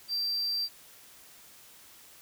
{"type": "tone", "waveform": "triangle", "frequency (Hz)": 4700, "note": "D8", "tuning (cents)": 1, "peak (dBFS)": -27, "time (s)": [0.08, 0.69], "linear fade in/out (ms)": 50, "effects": ["white hiss -54 dBFS RMS until 2.21 s"]}